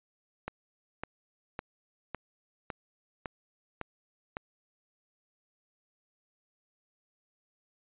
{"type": "click train", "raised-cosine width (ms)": 0.5, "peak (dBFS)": -20, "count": 8, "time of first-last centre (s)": [0.48, 4.369], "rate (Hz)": 1.8, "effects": ["resampled to 8000 Hz"]}